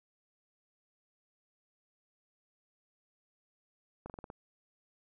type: slowing click train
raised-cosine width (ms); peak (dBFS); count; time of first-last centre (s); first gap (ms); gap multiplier
1; -30; 6; 4.06-4.301; 38; 1.12
effects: none